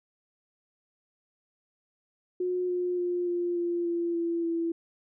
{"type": "tone with pitch steps", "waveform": "sine", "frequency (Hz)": [362, 357.8, 353.7, 349.7, 345.7, 341.7, 337.8, 333.9], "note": ["F#4", "F4", "F4", "F4", "F4", "F4", "E4", "E4"], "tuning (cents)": [-38, 42, 22, 2, -18, -38, 42, 22], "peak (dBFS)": -26, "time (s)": [2.4, 4.72], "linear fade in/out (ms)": 5, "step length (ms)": 290, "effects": []}